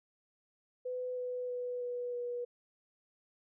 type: tone with pitch steps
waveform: sine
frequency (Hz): 502 / 497.7 / 493.4 / 489.1 / 484.9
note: B4 / B4 / B4 / B4 / B4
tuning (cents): +28 / +13 / -2 / -17 / -32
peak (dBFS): -35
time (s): 0.85-2.45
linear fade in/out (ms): 10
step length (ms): 320
effects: none